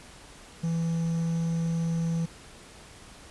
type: tone with quantisation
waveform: triangle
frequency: 165.9 Hz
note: E3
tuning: 11 cents sharp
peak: -23 dBFS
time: 0.63-2.26 s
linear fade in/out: 10 ms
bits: 8
effects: pink hiss -49 dBFS RMS until 3.3 s + resampled to 24000 Hz